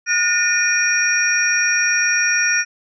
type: tone cluster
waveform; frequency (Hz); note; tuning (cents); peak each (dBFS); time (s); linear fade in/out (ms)
sine; 1443 / 1822 / 2443 / 5630; F#6 / A#6 / D#7 / F8; -44 / -40 / -32 / +13; -20; 0.06-2.65; 50
effects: none